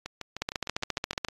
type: two click trains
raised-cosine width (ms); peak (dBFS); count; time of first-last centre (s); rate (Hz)
0.2; -18 / -11; 9 / 13; 0.06-1.285 / 0.42-1.248; 6.53 / 14.5
effects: AAC 32 kbps